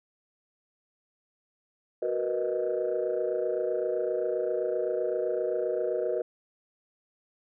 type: chord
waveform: sine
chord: B major seventh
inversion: second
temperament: equal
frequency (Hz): 370 / 466.2 / 493.9 / 622.3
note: F#4 / A#4 / B4 / D#5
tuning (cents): 0 / 0 / 0 / 0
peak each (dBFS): -31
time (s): 2.02-6.22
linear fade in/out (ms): 5
effects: tanh soft clip ceiling -19 dBFS